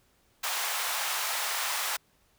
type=high-pass noise; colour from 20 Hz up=pink; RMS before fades=-31 dBFS; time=0.43-1.97 s; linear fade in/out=10 ms; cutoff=760 Hz; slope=24 dB/octave; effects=pink hiss -67 dBFS RMS until 2.38 s